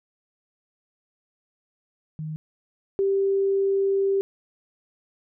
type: tone pair in turn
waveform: sine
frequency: 155.56 / 392 Hz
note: D#3 / G4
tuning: 0 / 0 cents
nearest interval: octave + major third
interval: 1600 cents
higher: second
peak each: -29 / -19 dBFS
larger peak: second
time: 2.19-2.36 / 2.99-4.21 s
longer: second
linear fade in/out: 0 ms
effects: none